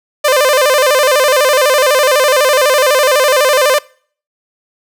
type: tone with vibrato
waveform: sawtooth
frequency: 554.4 Hz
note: C#5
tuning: in tune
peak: -4 dBFS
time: 0.24-3.79 s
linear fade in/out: 10 ms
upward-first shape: square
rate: 12 Hz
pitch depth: 120 cents each way
effects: noise-tail reverb RT60 0.5 s tail -24 dB re dry